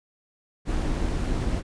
brown noise with amplitude modulation, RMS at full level -23 dBFS, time 0.65-1.63 s, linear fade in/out 50 ms, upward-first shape sine, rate 283 Hz, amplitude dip 60%, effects resampled to 22050 Hz

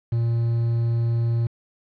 triangle tone with quantisation, 116.6 Hz, A#2, 1 cent sharp, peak -17 dBFS, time 0.12-1.47 s, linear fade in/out 5 ms, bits 7, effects low-pass 2000 Hz 12 dB/octave

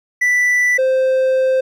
triangle tone pair in turn, 1975.5 / 522.2 Hz, B6 / C5, 0 / -3 cents, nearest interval octave + major seventh, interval 2303 cents, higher first, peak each -10 dBFS, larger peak neither, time 0.21-0.78 / 0.78-1.61 s, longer second, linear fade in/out 10 ms, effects none

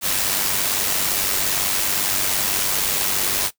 white noise with amplitude modulation, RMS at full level -19 dBFS, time 0.01-3.51 s, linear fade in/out 50 ms, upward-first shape sine, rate 97.7 Hz, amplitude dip 45%, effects noise-tail reverb RT60 0.1 s tail -18 dB re dry

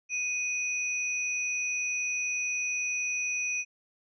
sine tone pair together, 2489 / 5920 Hz, D#7 / F#8, 0 / 0 cents, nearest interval octave + minor third, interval 1500 cents, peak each -29 / -35 dBFS, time 0.09-3.65 s, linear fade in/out 50 ms, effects none

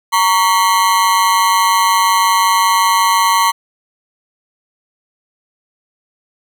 40% pulse ring-modulated tone, 1023 Hz, C6, 39 cents flat, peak -6 dBFS, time 0.12-3.52 s, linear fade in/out 20 ms, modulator 97.2 Hz, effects none

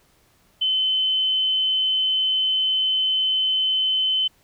sine tone, 3054 Hz, G7, 46 cents flat, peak -18 dBFS, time 0.61-4.28 s, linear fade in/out 10 ms, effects pink hiss -60 dBFS RMS until 4.43 s

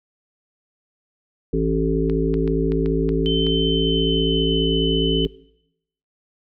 harmonic tone, 54.7 Hz, A1, 9 cents flat, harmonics 1 / 3 / 5 / 7 / 8, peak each -24 / -24 / -24 / -24 / -24 dBFS, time 1.53-5.27 s, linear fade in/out 5 ms
clicks, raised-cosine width 0.3 ms, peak -21 dBFS, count 7, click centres 2.098 / 2.341 / 2.477 / 2.72 / 2.86 / 3.091 / 3.467 s
sine tone with pitch glide, 3076 to 3027 Hz, G7 to F#7, -33 to +39 cents, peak -23 dBFS, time 3.26-5.25 s, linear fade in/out 0 ms, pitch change -28 cents, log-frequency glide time 3.7-4.73 s
effects noise-tail reverb RT60 0.8 s tail -20 dB re dry

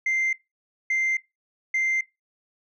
sine tone bursts, 2088 Hz, C7, 4 cents flat, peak -19 dBFS, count 3, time 0.06-2.01 s, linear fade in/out 5 ms, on 270 ms, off 570 ms, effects noise-tail reverb RT60 0.2 s tail -20 dB re dry + tanh soft clip ceiling -19 dBFS

